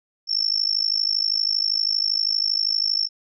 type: tone with amplitude modulation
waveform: sine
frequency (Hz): 5380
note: E8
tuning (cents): +34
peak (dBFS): -15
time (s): 0.27-3.09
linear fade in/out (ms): 50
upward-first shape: sine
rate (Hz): 52.6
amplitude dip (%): 100
effects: none